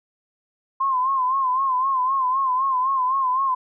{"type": "tone with vibrato", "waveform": "sine", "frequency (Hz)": 1046.5, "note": "C6", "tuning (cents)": 0, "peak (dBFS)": -18, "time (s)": [0.8, 3.55], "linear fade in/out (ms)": 10, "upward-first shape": "sine", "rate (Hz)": 3.9, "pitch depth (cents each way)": 78, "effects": []}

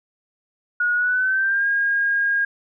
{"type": "tone with pitch glide", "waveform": "sine", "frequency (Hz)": [1448, 1625.3], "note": ["F#6", "G#6"], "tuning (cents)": [-38, -38], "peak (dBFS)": -17, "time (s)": [0.8, 2.45], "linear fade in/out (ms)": 5, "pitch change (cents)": 200, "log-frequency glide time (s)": [0.95, 1.67], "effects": []}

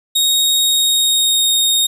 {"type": "tone with pitch glide", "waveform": "sawtooth", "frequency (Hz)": [3752, 3715], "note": ["A#7", "A#7"], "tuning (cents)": [11, -7], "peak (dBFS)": -9, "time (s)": [0.15, 1.87], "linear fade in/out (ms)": 10, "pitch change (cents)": -18, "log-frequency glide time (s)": [0.6, 1.55], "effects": []}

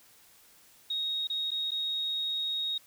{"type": "tone with dropouts", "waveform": "sine", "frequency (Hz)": 3755, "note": "A#7", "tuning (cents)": 12, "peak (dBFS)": -29, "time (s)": [0.9, 2.78], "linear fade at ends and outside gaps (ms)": 5, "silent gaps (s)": [[1.272, 1.299], [1.507, 1.515], [1.708, 1.716]], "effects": ["white hiss -59 dBFS RMS until 2.86 s"]}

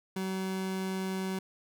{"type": "tone", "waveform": "30% pulse", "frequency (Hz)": 189.3, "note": "F#3", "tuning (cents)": 40, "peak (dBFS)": -29, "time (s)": [0.16, 1.39], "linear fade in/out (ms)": 5, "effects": []}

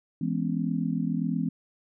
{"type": "chord", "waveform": "sine", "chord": "C# minor seventh", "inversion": "first", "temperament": "just", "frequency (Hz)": [166.31, 207.9, 249.5, 277.2], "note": ["E3", "G#3", "B3", "C#4"], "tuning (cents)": [16, 2, 18, 0], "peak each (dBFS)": [-29, -31, -30, -34], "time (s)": [0.21, 1.49], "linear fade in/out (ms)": 5, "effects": []}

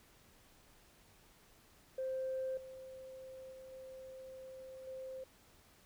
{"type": "tone with level steps", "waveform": "sine", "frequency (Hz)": 523.3, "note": "C5", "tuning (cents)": 0, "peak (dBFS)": [-35, -48, -50, -48, -43], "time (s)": [1.98, 5.24], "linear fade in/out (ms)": 5, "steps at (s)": [2.57, 3.52, 3.72, 4.87], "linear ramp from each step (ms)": 5, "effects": ["tanh soft clip ceiling -32 dBFS", "pink hiss -65 dBFS RMS until 5.85 s"]}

